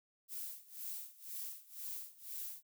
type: noise with tremolo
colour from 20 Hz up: violet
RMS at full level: -43 dBFS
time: 0.28-2.63 s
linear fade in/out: 50 ms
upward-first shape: sine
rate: 2 Hz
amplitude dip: 90%
effects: none